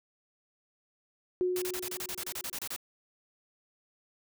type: tone with exponential decay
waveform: sine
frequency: 363.5 Hz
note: F#4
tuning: 31 cents flat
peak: -24 dBFS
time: 1.41-2.52 s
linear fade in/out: 0 ms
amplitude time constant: 240 ms
type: noise bursts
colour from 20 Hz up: white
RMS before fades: -37 dBFS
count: 14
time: 1.56-2.763 s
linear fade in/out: 2 ms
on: 59 ms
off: 29 ms
effects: none